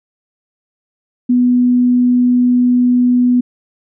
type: tone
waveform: sine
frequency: 246.9 Hz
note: B3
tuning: in tune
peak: -8 dBFS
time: 1.29-3.41 s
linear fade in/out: 10 ms
effects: none